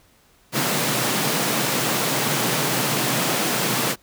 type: high-pass noise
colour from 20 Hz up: pink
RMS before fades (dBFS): -22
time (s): 0.52-3.96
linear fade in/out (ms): 50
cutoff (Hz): 120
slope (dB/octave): 96
effects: pink hiss -57 dBFS RMS until 4.02 s